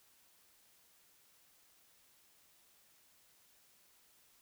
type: silence
effects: white hiss -68 dBFS RMS until 4.41 s